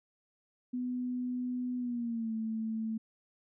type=tone with pitch glide; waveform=sine; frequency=249 to 221.8 Hz; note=B3 to A3; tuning=+14 to +14 cents; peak=-32 dBFS; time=0.73-2.98 s; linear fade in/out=10 ms; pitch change=-200 cents; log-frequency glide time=1.77-2.33 s; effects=none